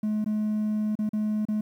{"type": "tone with dropouts", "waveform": "triangle", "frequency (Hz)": 213.2, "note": "G#3", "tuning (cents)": 46, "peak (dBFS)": -21, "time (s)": [0.03, 1.61], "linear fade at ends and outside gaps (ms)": 5, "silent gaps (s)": [[0.244, 0.26], [0.954, 0.989], [1.092, 1.132], [1.453, 1.485]], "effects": ["tanh soft clip ceiling -18 dBFS", "10-bit"]}